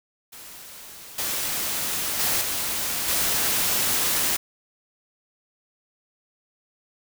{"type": "noise with level steps", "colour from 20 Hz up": "white", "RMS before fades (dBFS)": [-42, -27, -23, -27, -23], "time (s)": [0.32, 4.37], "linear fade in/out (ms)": 10, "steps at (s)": [1.18, 2.19, 2.41, 3.08], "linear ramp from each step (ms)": 5, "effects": []}